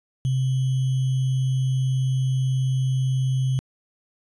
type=tone with sample-and-hold; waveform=sine; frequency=130.81 Hz; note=C3; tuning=in tune; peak=-19 dBFS; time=0.25-3.59 s; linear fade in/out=0 ms; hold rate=3150 Hz; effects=resampled to 22050 Hz